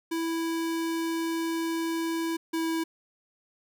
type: tone pair in turn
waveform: square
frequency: 329.6 / 326.8 Hz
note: E4 / E4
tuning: 0 / -15 cents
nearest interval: unison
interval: 15 cents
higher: first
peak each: -28 / -27 dBFS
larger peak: second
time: 0.11-2.37 / 2.53-2.84 s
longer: first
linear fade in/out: 10 ms
effects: none